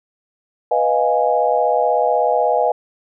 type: chord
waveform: sine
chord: F half-diminished seventh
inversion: second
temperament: equal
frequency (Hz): 493.9 / 622.3 / 698.5 / 830.6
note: Cb5 / Eb5 / F5 / Ab5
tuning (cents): 0 / 0 / 0 / 0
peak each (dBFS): -19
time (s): 0.71-2.72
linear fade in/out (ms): 5
effects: none